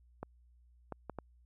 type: clicks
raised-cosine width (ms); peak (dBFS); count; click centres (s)
1; -26; 4; 0.23 / 0.923 / 1.097 / 1.187
effects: added 60 Hz sine -61 dBFS peak until 1.45 s